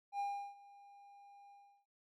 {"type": "tone with ADSR envelope", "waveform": "triangle", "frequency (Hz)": 805, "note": "G5", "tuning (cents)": 46, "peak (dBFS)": -33, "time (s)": [0.12, 1.86], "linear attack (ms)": 74, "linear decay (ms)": 350, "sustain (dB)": -22, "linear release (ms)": 350, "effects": []}